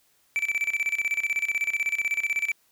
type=tone with tremolo; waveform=triangle; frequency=2323 Hz; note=D7; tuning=20 cents flat; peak=-20 dBFS; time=0.36-2.52 s; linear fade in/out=0 ms; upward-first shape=square; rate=16 Hz; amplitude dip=80%; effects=white hiss -65 dBFS RMS until 2.71 s